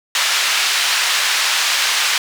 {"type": "band-pass noise", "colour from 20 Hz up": "white", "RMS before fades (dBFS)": -17, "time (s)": [0.15, 2.18], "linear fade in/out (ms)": 2, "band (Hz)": [1200, 4500], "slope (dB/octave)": 12, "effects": []}